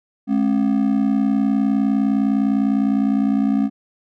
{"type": "ring-modulated tone", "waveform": "triangle", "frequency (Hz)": 240.6, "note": "B3", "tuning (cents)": -45, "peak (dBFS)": -10, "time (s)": [0.27, 3.7], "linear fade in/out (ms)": 50, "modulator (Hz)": 29.9, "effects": []}